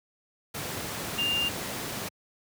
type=tone in noise; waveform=sine; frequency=2800 Hz; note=F7; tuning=4 cents sharp; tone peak=-25 dBFS; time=1.18-1.49 s; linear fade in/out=10 ms; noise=pink; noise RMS=-34 dBFS; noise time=0.54-2.09 s; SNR=+6 dB; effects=high-pass 100 Hz 12 dB/octave